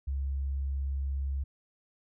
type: tone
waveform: sine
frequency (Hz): 68.4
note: C#2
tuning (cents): -23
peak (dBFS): -29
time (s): 0.07-1.44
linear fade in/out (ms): 10
effects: none